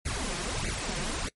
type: noise with flanger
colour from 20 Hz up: pink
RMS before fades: -32 dBFS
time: 0.05-1.29 s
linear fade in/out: 10 ms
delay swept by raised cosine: 0.44 to 5.84 ms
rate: 1.6 Hz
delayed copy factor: +0.95
effects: noise-tail reverb RT60 0.1 s tail -22 dB re dry + MP3 48 kbps